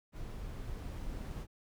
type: noise with level ramp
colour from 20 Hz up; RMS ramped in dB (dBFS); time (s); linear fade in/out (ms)
brown; -43 to -40; 0.12-1.47; 50
effects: none